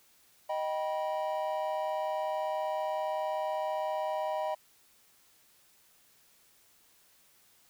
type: chord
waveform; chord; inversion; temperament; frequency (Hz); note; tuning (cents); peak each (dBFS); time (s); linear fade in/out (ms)
triangle; Eb augmented; none; just; 622.3 / 777.8 / 972.3; Eb5 / G5 / B5; 0 / -14 / -27; -31 / -34 / -35; 0.49-4.55; 10
effects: white hiss -64 dBFS RMS until 7.69 s